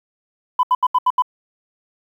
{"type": "tone bursts", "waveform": "sine", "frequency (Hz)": 1002, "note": "B5", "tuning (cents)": 25, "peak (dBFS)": -10, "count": 6, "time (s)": [0.59, 1.222], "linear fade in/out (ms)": 5, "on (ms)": 42, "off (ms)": 76, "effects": ["tanh soft clip ceiling -9 dBFS", "8-bit"]}